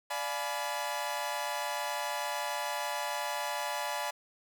sawtooth chord, D diminished seventh, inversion none, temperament equal with one note detuned, 587.3 / 698.5 / 847.6 / 987.8 Hz, D5 / F5 / Ab5 / Cb6, 0 / 0 / +35 / 0 cents, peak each -35 / -37 / -33 / -34 dBFS, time 0.1-4.11 s, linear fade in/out 10 ms, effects none

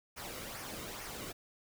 pink noise with flanger, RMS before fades -44 dBFS, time 0.16-1.33 s, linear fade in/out 20 ms, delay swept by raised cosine 0.25 to 1.21 ms, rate 2.3 Hz, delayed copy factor -0.5, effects none

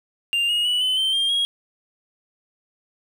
triangle tone with pitch steps, 2794 / 2871 / 2950 / 3031 / 3114 / 3200 / 3288 Hz, F7 / F7 / F#7 / F#7 / G7 / G7 / G#7, 0 / +47 / -6 / +41 / -12 / +35 / -18 cents, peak -17 dBFS, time 0.33-1.45 s, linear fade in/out 0 ms, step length 160 ms, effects none

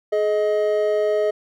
triangle tone pair together, 423.3 / 626.4 Hz, G#4 / D#5, +33 / +11 cents, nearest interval perfect fifth, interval 678 cents, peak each -18 dBFS, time 0.12-1.31 s, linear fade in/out 10 ms, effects none

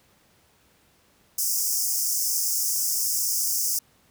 pink high-pass noise, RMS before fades -25 dBFS, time 1.38-3.79 s, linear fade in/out 5 ms, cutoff 5100 Hz, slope 96 dB/octave, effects pink hiss -61 dBFS RMS until 4.1 s + high-pass 60 Hz 12 dB/octave

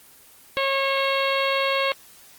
harmonic tone, 545 Hz, C#5, 29 cents flat, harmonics 1 / 2 / 3 / 4 / 5 / 6 / 7 / 8, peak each -24 / -26 / -32 / -28 / -29 / -31 / -34 / -35 dBFS, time 0.57-1.92 s, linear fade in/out 0 ms, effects white hiss -50 dBFS RMS until 2.38 s + Opus 24 kbps

